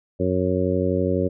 harmonic tone, 92 Hz, F#2, 9 cents flat, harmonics 1 / 2 / 3 / 4 / 5 / 6, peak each -26 / -26 / -26 / -26 / -26 / -26 dBFS, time 0.19-1.29 s, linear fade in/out 20 ms, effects none

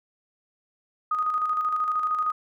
sine tone with tremolo, 1244.5 Hz, D#6, in tune, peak -21 dBFS, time 1.11-2.32 s, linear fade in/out 5 ms, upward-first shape square, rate 13 Hz, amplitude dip 40%, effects none

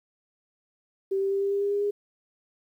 sine tone with pitch steps, 388.3 / 391.2 / 394.2 / 397.1 / 400.1 / 403.2 / 406.2 / 409.3 Hz, G4 / G4 / G4 / G4 / G4 / G4 / G#4 / G#4, -16 / -4 / +10 / +22 / +35 / +49 / -38 / -25 cents, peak -23 dBFS, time 1.11-1.91 s, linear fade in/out 10 ms, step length 100 ms, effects 10-bit

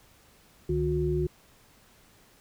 sine tone cluster, 70 / 152.5 / 360.4 Hz, C#2 / D#3 / F#4, +18 / -34 / -45 cents, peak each -31 / -29 / -27 dBFS, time 0.69-1.27 s, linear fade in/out 5 ms, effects pink hiss -59 dBFS RMS until 2.4 s

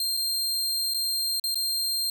sawtooth tone with dropouts, 4186 Hz, C8, in tune, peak -22 dBFS, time 0-2.1 s, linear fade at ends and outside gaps 2 ms, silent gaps 0.169-0.172 / 0.938-0.944 / 1.398-1.439 / 1.545-1.555 s, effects none

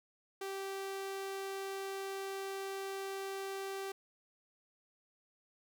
sawtooth tone, 389.4 Hz, G4, 12 cents flat, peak -35 dBFS, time 0.41-3.92 s, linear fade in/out 5 ms, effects none

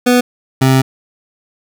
25% pulse tone pair in turn, 246.9 / 132.16 Hz, B3 / C3, 0 / +18 cents, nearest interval major seventh, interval 1082 cents, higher first, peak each -4 dBFS, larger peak neither, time 0.06-0.21 / 0.61-0.82 s, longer second, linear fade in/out 10 ms, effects none

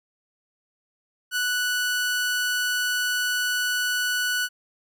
sawtooth tone, 1480 Hz, F#6, in tune, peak -19 dBFS, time 1.31-4.49 s, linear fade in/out 50 ms, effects none

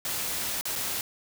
white noise with dropouts, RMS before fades -31 dBFS, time 0.05-1.01 s, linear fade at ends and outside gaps 1 ms, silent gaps 0.611-0.654 / 0.755-0.759 s, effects none

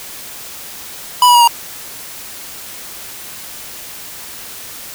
square tone with pitch steps, 987.8 / 972 / 956.4 / 941 Hz, B5 / B5 / A#5 / A#5, 0 / -28 / +44 / +16 cents, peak -6 dBFS, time 1.22-1.476 s, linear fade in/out 2 ms, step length 64 ms, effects white hiss -31 dBFS RMS until 4.94 s

